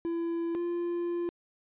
triangle tone pair in turn, 336.4 / 346.1 Hz, E4 / F4, +35 / -16 cents, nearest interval unison, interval 49 cents, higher second, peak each -27 dBFS, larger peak neither, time 0.05-0.55 / 0.55-1.29 s, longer second, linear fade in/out 0 ms, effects resampled to 8000 Hz

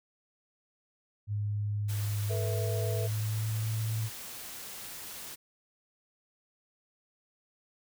sine tone with pitch glide, 103.7 to 110.5 Hz, G#2 to A2, -2 to +8 cents, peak -29 dBFS, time 1.27-4.1 s, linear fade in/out 50 ms, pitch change +110 cents, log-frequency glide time 2.39-3.73 s
white noise, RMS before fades -43 dBFS, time 1.88-5.36 s, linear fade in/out 20 ms
sine chord, A suspended second, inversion none, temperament equal with one note detuned, 440 / 488.5 / 659.3 Hz, A4 / B4 / E5, 0 / -19 / 0 cents, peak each -38 dBFS, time 2.29-3.08 s, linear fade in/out 20 ms
effects none

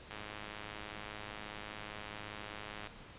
click train, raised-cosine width 0.3 ms, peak -28 dBFS, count 291, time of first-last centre 0.11-2.872 s, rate 105 Hz, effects pink hiss -53 dBFS RMS until 3.18 s + resampled to 8000 Hz

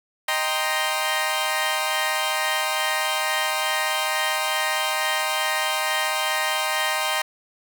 15% pulse chord, C minor seventh, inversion first, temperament equal, 622.3 / 784 / 932.3 / 1046.5 Hz, Eb5 / G5 / Bb5 / C6, 0 / 0 / 0 / 0 cents, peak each -21 dBFS, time 0.28-7.22 s, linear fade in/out 5 ms, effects none

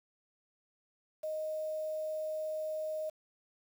sine tone with quantisation, 622.3 Hz, D#5, in tune, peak -34 dBFS, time 1.23-3.1 s, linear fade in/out 10 ms, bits 9, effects none

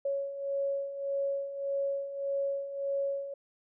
sine beating tone pair, 554 / 555.7 Hz, C#5 / C#5, -1 / +4 cents, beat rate 1.7 Hz, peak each -37 / -31 dBFS, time 0.05-3.34 s, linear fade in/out 5 ms, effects none

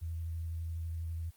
sine tone with vibrato, 82.41 Hz, E2, in tune, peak -35 dBFS, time 0.01-1.31 s, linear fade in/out 20 ms, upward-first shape sine, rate 12 Hz, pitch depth 19 cents each way, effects white hiss -65 dBFS RMS until 1.36 s + Opus 32 kbps

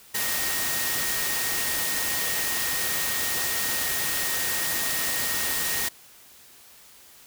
sine tone in noise, 1864.7 Hz, A#6, in tune, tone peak -33 dBFS, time 0.14-5.89 s, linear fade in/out 10 ms, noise white, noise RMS -27 dBFS, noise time 0.14-5.89 s, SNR -9 dB, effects white hiss -51 dBFS RMS until 7.26 s

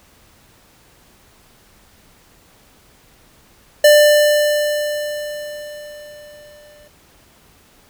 square tone with exponential decay, 594 Hz, D5, 20 cents sharp, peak -6 dBFS, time 3.84-6.88 s, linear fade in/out 5 ms, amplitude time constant 660 ms, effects pink hiss -51 dBFS RMS until 7.89 s

